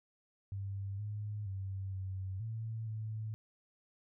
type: tone with pitch steps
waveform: sine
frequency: 98.5 / 104.7 / 96.5 / 95 / 111.9 / 109.1 Hz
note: G2 / G#2 / G2 / F#2 / A2 / A2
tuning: +9 / +15 / -27 / +46 / +30 / -14 cents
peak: -37 dBFS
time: 0.52-3.34 s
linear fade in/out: 0 ms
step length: 470 ms
effects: none